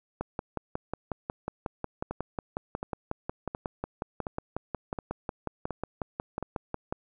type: two click trains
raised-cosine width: 1 ms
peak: -19 / -17 dBFS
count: 7 / 38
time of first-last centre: 2.11-6.427 / 0.21-6.925 s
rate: 1.39 / 5.51 Hz
effects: none